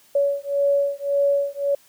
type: beating tone pair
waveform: sine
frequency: 563 / 564.8 Hz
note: C#5 / C#5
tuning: +27 / +32 cents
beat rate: 1.8 Hz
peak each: -21 dBFS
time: 0.15-1.75 s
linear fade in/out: 5 ms
effects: white hiss -55 dBFS RMS until 1.88 s + high-pass 80 Hz 12 dB/octave